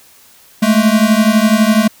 square beating tone pair, 211.1 / 223.1 Hz, G#3 / A3, +29 / +24 cents, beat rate 12 Hz, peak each -12 dBFS, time 0.62-1.88 s, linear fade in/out 10 ms, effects white hiss -45 dBFS RMS until 2 s

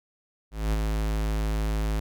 square tone with ADSR envelope, 53.3 Hz, G#1, 46 cents sharp, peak -22 dBFS, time 0.51-2 s, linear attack 220 ms, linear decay 22 ms, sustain -3 dB, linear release 8 ms, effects none

